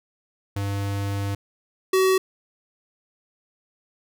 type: tone pair in turn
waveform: square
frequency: 99.8 / 377.7 Hz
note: G2 / F#4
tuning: +32 / +36 cents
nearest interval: octave + major seventh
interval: 2304 cents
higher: second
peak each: -25 / -17 dBFS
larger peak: second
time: 0.56-1.35 / 1.93-2.18 s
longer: first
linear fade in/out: 5 ms
effects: none